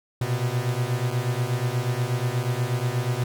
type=beating tone pair; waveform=45% pulse; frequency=119.2 / 127.5 Hz; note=A#2 / C3; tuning=+39 / -44 cents; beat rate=8.3 Hz; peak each=-26 dBFS; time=0.21-3.24 s; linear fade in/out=5 ms; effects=none